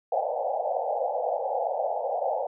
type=band-pass noise; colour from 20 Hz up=white; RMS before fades=-28 dBFS; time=0.12-2.47 s; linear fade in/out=5 ms; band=490 to 830 Hz; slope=96 dB/octave; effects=none